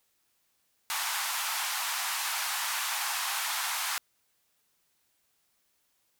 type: band-pass noise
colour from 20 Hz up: pink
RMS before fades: -32 dBFS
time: 0.9-3.98 s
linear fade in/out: 0 ms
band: 790 to 16000 Hz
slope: 48 dB/octave
effects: white hiss -73 dBFS RMS until 6.19 s